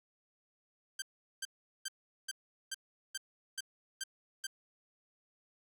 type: tone bursts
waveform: 10% pulse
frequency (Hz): 1568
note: G6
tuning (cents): 0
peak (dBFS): -28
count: 9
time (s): 0.99-4.469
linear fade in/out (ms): 5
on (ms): 31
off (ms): 400
effects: none